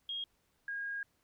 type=tone pair in turn; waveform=sine; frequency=3260 / 1630 Hz; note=G#7 / G#6; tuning=-33 / -33 cents; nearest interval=octave; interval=1200 cents; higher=first; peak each=-36 / -36 dBFS; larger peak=neither; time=0.09-0.24 / 0.68-1.03 s; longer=second; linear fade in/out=2 ms; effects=pink hiss -75 dBFS RMS until 1.23 s